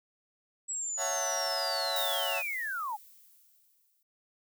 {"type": "linear sweep", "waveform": "sine", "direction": "down", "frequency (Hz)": [7820, 786], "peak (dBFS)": -32, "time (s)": [0.68, 2.97], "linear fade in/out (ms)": 20}
{"type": "chord", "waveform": "sawtooth", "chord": "F# minor seventh", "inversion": "second", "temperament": "just", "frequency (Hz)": [555, 666, 740, 888], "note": ["C#5", "E5", "F#5", "A5"], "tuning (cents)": [2, 18, 0, 16], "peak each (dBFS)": [-33, -32, -34, -35], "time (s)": [0.97, 2.43], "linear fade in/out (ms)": 50}
{"type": "noise with exponential decay", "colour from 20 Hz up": "violet", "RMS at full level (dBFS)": -34, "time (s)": [1.96, 4.03], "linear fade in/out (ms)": 2, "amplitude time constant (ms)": 450}
{"effects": []}